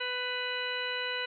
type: harmonic tone with a mistuned harmonic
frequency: 497.8 Hz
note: B4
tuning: 14 cents sharp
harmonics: 1 / 2 / 3 / 4 / 5 / 6 / 8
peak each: -39 / -42 / -37 / -39 / -40 / -37 / -42 dBFS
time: 0-1.26 s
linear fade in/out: 10 ms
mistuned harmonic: 6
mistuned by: -21 cents
effects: none